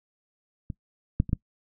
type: clicks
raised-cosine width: 5 ms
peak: -21 / -9 / -22 / -11 dBFS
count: 4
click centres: 0.702 / 1.201 / 1.293 / 1.331 s
effects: noise-tail reverb RT60 0.1 s tail -21 dB re dry